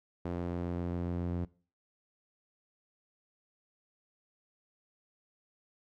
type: tone with band-pass filter sweep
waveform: sawtooth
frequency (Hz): 87.31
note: F2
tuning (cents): 0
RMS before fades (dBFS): -35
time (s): 0.25-1.45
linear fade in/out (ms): 5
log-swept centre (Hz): 360 to 190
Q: 0.71
effects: noise-tail reverb RT60 0.4 s tail -21 dB re dry